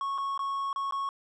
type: tone with dropouts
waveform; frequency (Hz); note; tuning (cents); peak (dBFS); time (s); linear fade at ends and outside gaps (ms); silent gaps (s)
triangle; 1102; C#6; -11; -27; 0.01-1.09; 1; 0.179-0.183 / 0.377-0.392 / 0.729-0.76 / 0.91-0.923
effects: resampled to 22050 Hz